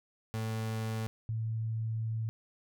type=tone pair in turn; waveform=35% pulse / sine; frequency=110.9 / 111.74 Hz; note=A2 / A2; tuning=+14 / +27 cents; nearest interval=unison; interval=13 cents; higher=second; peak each=-31 / -31 dBFS; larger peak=neither; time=0.34-1.07 / 1.29-2.29 s; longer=second; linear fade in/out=0 ms; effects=none